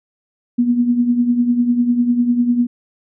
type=tone with tremolo; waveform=sine; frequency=241.6 Hz; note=B3; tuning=38 cents flat; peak=-9 dBFS; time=0.58-2.67 s; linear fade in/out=10 ms; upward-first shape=triangle; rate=10 Hz; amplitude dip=70%; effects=none